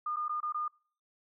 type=tone with dropouts; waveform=sine; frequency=1216 Hz; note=D#6; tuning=40 cents flat; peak=-31 dBFS; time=0.06-0.68 s; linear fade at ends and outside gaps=5 ms; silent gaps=0.161-0.167 / 0.282-0.293 / 0.404-0.429 / 0.524-0.544 s; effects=noise-tail reverb RT60 0.5 s tail -26 dB re dry